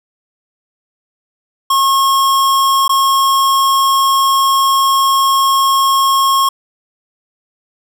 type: tone with dropouts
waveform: square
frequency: 1085 Hz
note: C#6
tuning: 37 cents flat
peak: -10 dBFS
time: 1.7-6.49 s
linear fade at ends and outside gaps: 5 ms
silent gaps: 2.88-2.893 s
effects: none